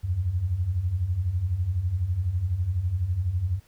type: beating tone pair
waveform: sine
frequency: 81 / 93 Hz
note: E2 / F#2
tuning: -30 / +9 cents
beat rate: 12 Hz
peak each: -30 / -24 dBFS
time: 0.03-3.6 s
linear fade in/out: 20 ms
effects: pink hiss -61 dBFS RMS until 3.67 s